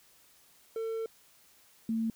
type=tone pair in turn; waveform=triangle / sine; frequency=450 / 225 Hz; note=A4 / A3; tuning=+39 / +39 cents; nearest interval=octave; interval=1200 cents; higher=first; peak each=-30 / -28 dBFS; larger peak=second; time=0.76-1.06 / 1.89-2.1 s; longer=first; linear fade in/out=2 ms; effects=white hiss -62 dBFS RMS until 2.15 s